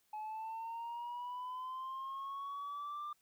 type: linear sweep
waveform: sine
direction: up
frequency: 850 to 1194 Hz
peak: -38 dBFS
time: 0.13-3.13 s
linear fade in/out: 5 ms
effects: tanh soft clip ceiling -39 dBFS + white hiss -75 dBFS RMS until 3.21 s